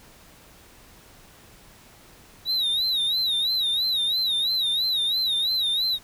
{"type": "tone with vibrato", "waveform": "triangle", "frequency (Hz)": 3838, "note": "A#7", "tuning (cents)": 50, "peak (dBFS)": -20, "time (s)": [2.45, 5.99], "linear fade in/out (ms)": 50, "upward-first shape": "sine", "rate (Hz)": 3, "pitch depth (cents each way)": 120, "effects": ["pink hiss -51 dBFS RMS until 6.03 s"]}